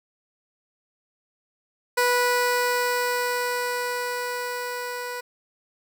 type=tone with level ramp; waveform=15% pulse; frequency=490.9 Hz; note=B4; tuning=10 cents flat; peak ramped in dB=-12 to -24 dBFS; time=1.97-5.21 s; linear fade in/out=10 ms; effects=none